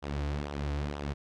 sawtooth tone with flanger, 72.3 Hz, D2, 27 cents flat, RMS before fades -34 dBFS, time 0.02-1.14 s, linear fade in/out 20 ms, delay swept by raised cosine 0.43 to 5.23 ms, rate 2.1 Hz, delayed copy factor -0.6, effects low-pass 5000 Hz 12 dB/octave

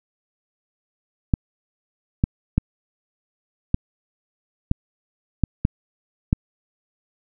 clicks, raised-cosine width 5 ms, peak -4 dBFS, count 8, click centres 1.338 / 2.239 / 2.58 / 3.744 / 4.714 / 5.437 / 5.651 / 6.329 s, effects none

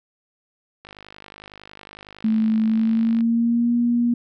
click train, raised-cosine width 0.3 ms, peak -24 dBFS, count 121, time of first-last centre 0.85-3.208 s, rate 50.9 Hz
sine tone with pitch glide, 220 to 238.5 Hz, A3 to A#3, 0 to +40 cents, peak -16 dBFS, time 2.24-4.14 s, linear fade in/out 5 ms, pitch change +140 cents, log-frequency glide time 2.62-3.74 s
effects none

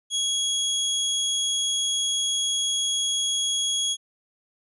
25% pulse tone, 3322 Hz, G#7, in tune, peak -19 dBFS, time 0.1-3.97 s, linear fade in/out 50 ms, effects resampled to 24000 Hz

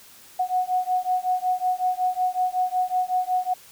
sine beating tone pair, 732 / 737.4 Hz, F#5 / F#5, -19 / -6 cents, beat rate 5.4 Hz, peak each -24 dBFS, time 0.39-3.54 s, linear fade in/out 10 ms, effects white hiss -49 dBFS RMS until 3.71 s

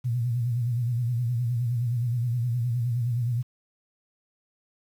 sine tone with vibrato, 120.1 Hz, B2, 48 cents flat, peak -23 dBFS, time 0.04-3.43 s, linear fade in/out 20 ms, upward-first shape sine, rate 9.6 Hz, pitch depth 82 cents each way, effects 9-bit

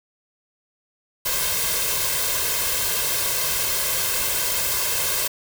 white noise with comb filter, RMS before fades -23 dBFS, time 1.25-5.28 s, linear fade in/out 10 ms, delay 1.9 ms, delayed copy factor +0.7, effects none

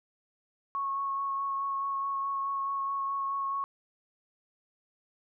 sine tone with vibrato, 1100 Hz, C#6, 14 cents flat, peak -29 dBFS, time 0.75-3.64 s, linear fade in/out 0 ms, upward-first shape sine, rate 4.7 Hz, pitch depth 12 cents each way, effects none

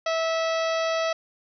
harmonic tone, 652 Hz, E5, 19 cents flat, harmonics 1 / 2 / 3 / 4 / 5 / 6 / 7 / 8 / 9, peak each -24 / -30 / -34 / -36 / -38 / -40 / -41 / -42 / -43 dBFS, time 0.06-1.13 s, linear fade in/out 5 ms, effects none

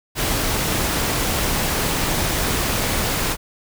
pink noise, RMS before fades -21 dBFS, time 0.15-3.37 s, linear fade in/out 50 ms, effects none

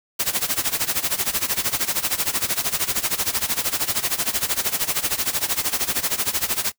white noise with tremolo, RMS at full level -20 dBFS, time 0.19-6.72 s, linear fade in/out 10 ms, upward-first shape sine, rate 13 Hz, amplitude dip 85%, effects noise-tail reverb RT60 0.1 s tail -22 dB re dry

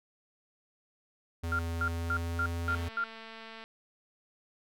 square tone with pitch glide, 83.7 to 84.77 Hz, E2 to E2, +27 to +49 cents, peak -33 dBFS, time 1.43-2.89 s, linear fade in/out 10 ms, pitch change +22 cents, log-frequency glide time 1.77-2.47 s
sine tone bursts, 1391 Hz, F6, 7 cents flat, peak -28 dBFS, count 6, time 1.52-3.04 s, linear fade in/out 2 ms, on 70 ms, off 220 ms
click train, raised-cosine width 0.3 ms, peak -31 dBFS, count 216, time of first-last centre 2.68-3.64 s, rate 224 Hz
effects none

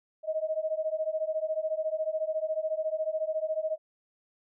sine beating tone pair, 622.3 / 636.3 Hz, D#5 / D#5, 0 / +39 cents, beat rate 14 Hz, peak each -31 dBFS, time 0.23-3.78 s, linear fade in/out 50 ms, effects none

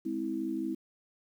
sine chord, Ab augmented, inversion none, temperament just, 207.7 / 259.6 / 324.5 Hz, Ab3 / C4 / E4, 0 / -13 / -27 cents, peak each -39 / -36 / -33 dBFS, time 0.05-0.75 s, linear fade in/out 10 ms, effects 10-bit

